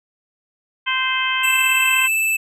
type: harmonic tone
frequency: 520 Hz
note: C5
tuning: 11 cents flat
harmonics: 2 / 3 / 4 / 5 / 6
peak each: -24 / -24 / -24 / -24 / -24 dBFS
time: 0.86-2.08 s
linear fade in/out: 20 ms
type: tone with vibrato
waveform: square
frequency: 2637 Hz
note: E7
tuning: in tune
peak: -17 dBFS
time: 1.43-2.37 s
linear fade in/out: 10 ms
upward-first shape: sine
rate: 19 Hz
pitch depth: 11 cents each way
effects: none